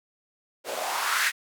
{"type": "noise with band-pass filter sweep", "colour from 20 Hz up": "blue", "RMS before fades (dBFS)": -27, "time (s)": [0.64, 1.32], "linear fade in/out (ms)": 50, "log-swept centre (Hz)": [450, 1900], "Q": 3.1, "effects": []}